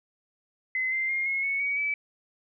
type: tone with pitch steps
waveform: sine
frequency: 2044 / 2085 / 2126 / 2168 / 2211 / 2255 / 2300 Hz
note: C7 / C7 / C7 / C#7 / C#7 / C#7 / D7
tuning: -41 / -7 / +27 / -39 / -5 / +29 / -37 cents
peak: -25 dBFS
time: 0.75-1.94 s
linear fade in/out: 2 ms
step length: 170 ms
effects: none